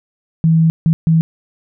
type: tone bursts at uneven times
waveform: sine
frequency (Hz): 162.4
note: E3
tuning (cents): -26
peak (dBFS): -8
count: 3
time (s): 0.44-0.7 / 0.86-0.93 / 1.07-1.21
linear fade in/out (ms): 0
effects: none